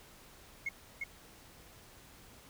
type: tone with echo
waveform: sine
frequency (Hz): 2167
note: C#7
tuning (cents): -40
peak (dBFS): -31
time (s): 0.66-0.69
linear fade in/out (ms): 5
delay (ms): 350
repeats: 1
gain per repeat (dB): -3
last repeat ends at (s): 1.04
effects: tanh soft clip ceiling -30 dBFS + pink hiss -57 dBFS RMS until 2.49 s